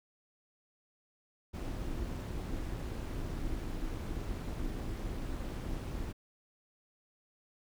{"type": "noise with amplitude modulation", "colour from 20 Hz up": "brown", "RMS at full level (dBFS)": -35, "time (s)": [1.53, 6.13], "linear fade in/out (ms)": 20, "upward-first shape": "sine", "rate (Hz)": 295, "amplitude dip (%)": 60, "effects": []}